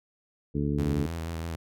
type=harmonic tone; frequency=72 Hz; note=D2; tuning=34 cents flat; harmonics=1 / 2 / 3 / 4 / 5 / 6; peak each=-33 / -29 / -32 / -31 / -39 / -36 dBFS; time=0.54-1.07 s; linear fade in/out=20 ms
type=tone with vibrato; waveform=sawtooth; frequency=82.41 Hz; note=E2; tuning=in tune; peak=-28 dBFS; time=0.78-1.56 s; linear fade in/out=10 ms; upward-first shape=square; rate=6.2 Hz; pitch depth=28 cents each way
effects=none